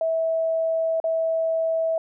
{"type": "tone with dropouts", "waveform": "sine", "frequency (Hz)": 651, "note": "E5", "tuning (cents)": -22, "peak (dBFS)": -20, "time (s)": [0.01, 1.98], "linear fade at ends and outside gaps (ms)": 2, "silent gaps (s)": [1.001, 1.041], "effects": []}